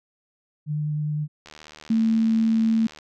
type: tone with vibrato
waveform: sine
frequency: 150.5 Hz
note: D3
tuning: 43 cents sharp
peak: -23 dBFS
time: 0.66-1.28 s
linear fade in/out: 50 ms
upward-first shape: sine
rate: 9.8 Hz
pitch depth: 10 cents each way
type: click train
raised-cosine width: 0.2 ms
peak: -25 dBFS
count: 118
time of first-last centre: 1.46-2.987 s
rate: 76.6 Hz
type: tone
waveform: sine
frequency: 224 Hz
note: A3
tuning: 31 cents sharp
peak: -17 dBFS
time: 1.9-2.87 s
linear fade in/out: 5 ms
effects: none